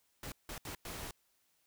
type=noise bursts at uneven times; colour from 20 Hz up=pink; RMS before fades=-44 dBFS; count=4; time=0.23-0.32 / 0.49-0.58 / 0.65-0.75 / 0.85-1.11 s; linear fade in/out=2 ms; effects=white hiss -75 dBFS RMS until 1.66 s